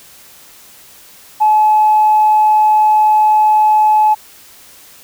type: tone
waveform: sine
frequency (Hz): 856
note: A5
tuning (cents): -48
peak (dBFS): -6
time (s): 1.4-4.15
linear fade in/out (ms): 20
effects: tanh soft clip ceiling -2 dBFS + white hiss -41 dBFS RMS until 5.03 s